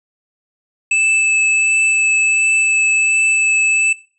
square tone with vibrato, 2623 Hz, E7, 9 cents flat, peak -12 dBFS, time 0.91-3.93 s, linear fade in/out 5 ms, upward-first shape sine, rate 1.4 Hz, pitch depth 8 cents each way, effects noise-tail reverb RT60 0.4 s tail -19 dB re dry + resampled to 22050 Hz

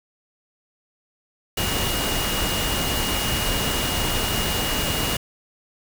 sine tone in noise, 2866 Hz, F7, 44 cents sharp, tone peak -29 dBFS, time 1.57-5.17 s, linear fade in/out 5 ms, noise pink, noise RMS -24 dBFS, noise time 1.57-5.17 s, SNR -8 dB, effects none

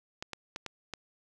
clicks, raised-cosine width 0.2 ms, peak -20 dBFS, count 5, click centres 0.225 / 0.333 / 0.561 / 0.663 / 0.937 s, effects none

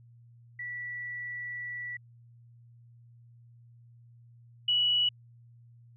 sine tone pair in turn, 1954 / 2938 Hz, B6 / F#7, -19 / -13 cents, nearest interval perfect fifth, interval 706 cents, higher second, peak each -35 / -23 dBFS, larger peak second, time 0.59-1.97 / 4.68-5.09 s, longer first, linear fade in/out 5 ms, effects added 118 Hz sine -53 dBFS peak until 5.96 s

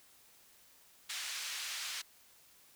white band-pass noise, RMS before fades -41 dBFS, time 1.09-2.02 s, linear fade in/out 10 ms, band 1600 to 5600 Hz, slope 12 dB/octave, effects white hiss -63 dBFS RMS until 2.75 s

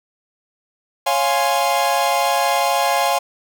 45% pulse chord, Db major seventh, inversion none, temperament equal, 554.4 / 698.5 / 830.6 / 1046.5 Hz, Db5 / F5 / Ab5 / C6, 0 / 0 / 0 / 0 cents, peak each -23 / -20 / -20 / -23 dBFS, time 1.06-3.19 s, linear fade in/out 10 ms, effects 8-bit

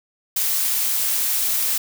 blue noise, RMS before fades -21 dBFS, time 0.36-1.78 s, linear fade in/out 5 ms, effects none

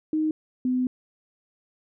sine tone pair in turn, 311.1 / 253.2 Hz, D#4 / B3, 0 / +43 cents, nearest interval major third, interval 357 cents, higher first, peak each -21 / -21 dBFS, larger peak neither, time 0.13-0.31 / 0.65-0.87 s, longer second, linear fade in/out 2 ms, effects none

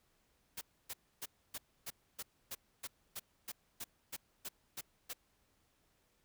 white noise bursts, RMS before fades -43 dBFS, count 15, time 0.57-5.135 s, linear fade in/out 10 ms, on 43 ms, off 280 ms, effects pink hiss -75 dBFS RMS until 6.24 s

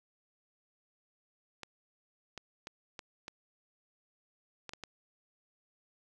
clicks, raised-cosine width 0.2 ms, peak -25 dBFS, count 8, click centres 1.633 / 2.377 / 2.671 / 2.992 / 3.281 / 4.693 / 4.735 / 4.837 s, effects none

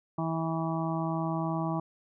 harmonic tone, 162.8 Hz, E3, 21 cents flat, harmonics 1 / 2 / 4 / 5 / 6 / 7, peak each -31 / -34 / -37 / -38 / -39 / -39 dBFS, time 0.18-1.8 s, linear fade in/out 5 ms, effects none

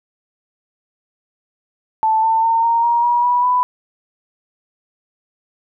sine tone with pitch steps, 880 / 895.4 / 911 / 927 / 943.2 / 959.6 / 976.4 / 993.5 Hz, A5 / A5 / A#5 / A#5 / A#5 / A#5 / B5 / B5, 0 / +30 / -40 / -10 / +20 / +50 / -20 / +10 cents, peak -12 dBFS, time 2.03-3.63 s, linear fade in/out 0 ms, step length 200 ms, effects none

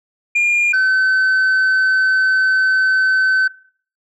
sine tone pair in turn, 2412 / 1527.4 Hz, D7 / G6, +46 / -45 cents, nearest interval minor sixth, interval 791 cents, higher first, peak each -9 dBFS, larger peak neither, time 0.35-0.73 / 0.73-3.48 s, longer second, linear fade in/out 10 ms, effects noise-tail reverb RT60 0.5 s tail -20 dB re dry + tanh soft clip ceiling -11 dBFS

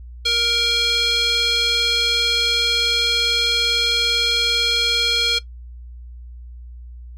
square tone with band-pass filter, 468.9 Hz, A#4, 10 cents sharp, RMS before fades -18 dBFS, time 0.25-5.39 s, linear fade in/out 10 ms, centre 3800 Hz, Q 8.2, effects noise-tail reverb RT60 0.1 s tail -17 dB re dry + added 60 Hz sine -34 dBFS peak until 7.17 s

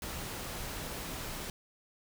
pink noise, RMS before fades -40 dBFS, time 0.02-1.5 s, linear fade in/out 2 ms, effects none

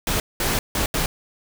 pink noise bursts at uneven times, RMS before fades -22 dBFS, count 4, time 0.07-0.2 / 0.4-0.59 / 0.75-0.86 / 0.94-1.06 s, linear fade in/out 2 ms, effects none

